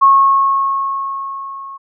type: tone with level ramp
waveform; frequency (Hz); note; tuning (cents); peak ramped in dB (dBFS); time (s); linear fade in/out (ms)
sine; 1093; C#6; -25; -4 to -28; 0.01-1.78; 20
effects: none